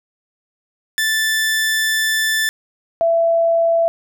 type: tone pair in turn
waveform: sawtooth / sine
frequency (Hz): 1760 / 667.7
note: A6 / E5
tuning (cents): 0 / +22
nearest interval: octave + perfect fourth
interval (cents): 1678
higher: first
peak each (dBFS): -12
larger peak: neither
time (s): 0.98-2.49 / 3.01-3.88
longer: first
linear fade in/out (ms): 0
effects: none